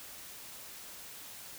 silence, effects white hiss -48 dBFS RMS until 1.58 s

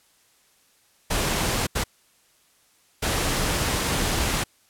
pink noise bursts at uneven times, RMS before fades -24 dBFS, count 3, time 1.1-1.67 / 1.75-1.84 / 3.02-4.44 s, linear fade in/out 10 ms, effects white hiss -61 dBFS RMS until 4.69 s + low-pass 12000 Hz 12 dB/octave

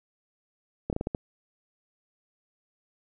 slowing click train, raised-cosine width 2 ms, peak -15 dBFS, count 6, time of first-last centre 0.9-1.148 s, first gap 28 ms, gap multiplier 1.29, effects none

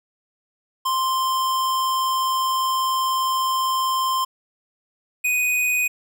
square tone pair in turn, 1046.5 / 2489 Hz, C6 / D#7, 0 / 0 cents, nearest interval octave + minor third, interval 1500 cents, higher second, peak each -20 / -19 dBFS, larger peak second, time 0.85-4.25 / 5.24-5.88 s, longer first, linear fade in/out 10 ms, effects none

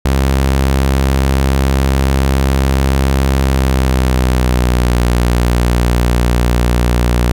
sawtooth tone with pitch glide, 67.1 to 60.13 Hz, C2 to B1, +44 to -46 cents, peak -6 dBFS, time 0.05-7.32 s, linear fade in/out 5 ms, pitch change -190 cents, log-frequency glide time 3.41-5 s, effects none

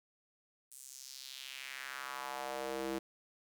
square tone with high-pass filter sweep, 66.5 Hz, C2, 29 cents sharp, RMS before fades -43 dBFS, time 0.71-2.99 s, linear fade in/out 10 ms, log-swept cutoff 9200 to 310 Hz, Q 2.2, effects none

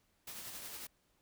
white noise with tremolo, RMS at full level -45 dBFS, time 0.27-0.87 s, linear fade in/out 5 ms, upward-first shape triangle, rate 11 Hz, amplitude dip 40%, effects pink hiss -75 dBFS RMS until 1.21 s

